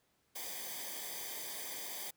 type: noise with comb filter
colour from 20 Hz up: white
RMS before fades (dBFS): -43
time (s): 0.35-2.11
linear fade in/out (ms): 10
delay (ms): 0.73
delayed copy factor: -0.8
effects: pink hiss -75 dBFS RMS until 2.16 s + high-pass 80 Hz 12 dB/octave